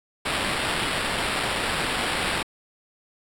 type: noise with sample-and-hold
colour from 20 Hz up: blue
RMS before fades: -26 dBFS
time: 0.25-2.43 s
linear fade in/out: 10 ms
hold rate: 6300 Hz
effects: low-pass 11000 Hz 12 dB/octave